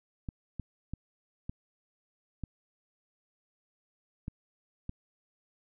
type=clicks; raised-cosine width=5 ms; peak=-24 dBFS; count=7; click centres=0.288 / 0.597 / 0.936 / 1.495 / 2.437 / 4.281 / 4.894 s; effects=none